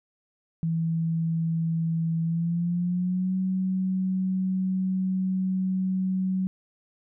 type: tone with pitch glide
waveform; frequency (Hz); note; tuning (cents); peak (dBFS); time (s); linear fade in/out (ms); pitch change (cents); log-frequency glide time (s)
sine; 164.1 to 187.42; E3 to F#3; -8 to +23; -23; 0.63-6.47; 0; +231; 2.22-3.35
effects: none